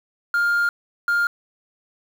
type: tone bursts at uneven times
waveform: sine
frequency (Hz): 1406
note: F6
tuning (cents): +11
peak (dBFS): -14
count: 2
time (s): 0.34-0.69 / 1.08-1.27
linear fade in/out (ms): 2
effects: tanh soft clip ceiling -16 dBFS + 7-bit